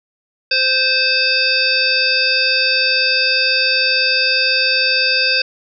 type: harmonic tone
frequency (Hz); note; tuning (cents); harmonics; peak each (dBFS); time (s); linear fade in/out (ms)
521; C5; -7; 1 / 3 / 5 / 7 / 9 / 10; -25 / -20 / -17 / -24 / -17 / -23; 0.51-5.42; 5
effects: none